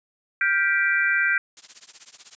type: chord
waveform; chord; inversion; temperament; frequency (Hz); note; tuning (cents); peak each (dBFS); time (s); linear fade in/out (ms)
sine; G dominant seventh; third; just; 1411.2 / 1568 / 1960 / 2352; F6 / G6 / B6 / D7; +18 / 0 / -14 / +2; -27 / -21 / -25 / -26; 0.41-1.38; 2
type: noise with tremolo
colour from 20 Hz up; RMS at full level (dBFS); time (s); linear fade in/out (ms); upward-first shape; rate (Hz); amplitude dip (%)
blue; -36; 1.57-2.35; 0; triangle; 16; 100
effects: resampled to 16000 Hz